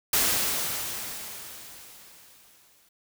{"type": "noise with exponential decay", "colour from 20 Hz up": "white", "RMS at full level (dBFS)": -22, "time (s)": [0.13, 2.89], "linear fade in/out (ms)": 5, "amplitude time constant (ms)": 600, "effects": []}